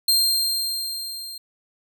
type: tone with level ramp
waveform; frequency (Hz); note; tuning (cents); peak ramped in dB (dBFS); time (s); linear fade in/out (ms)
sawtooth; 4186; C8; 0; -12 to -31; 0.08-1.38; 5
effects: none